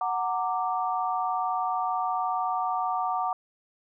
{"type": "chord", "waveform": "sine", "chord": "Gb augmented", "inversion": "none", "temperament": "equal with one note detuned", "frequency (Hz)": [740, 921.1, 1174.7], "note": ["Gb5", "Bb5", "D6"], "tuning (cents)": [0, -21, 0], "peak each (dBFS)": [-28, -31, -30], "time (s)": [0.01, 3.33], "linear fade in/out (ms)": 2, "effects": []}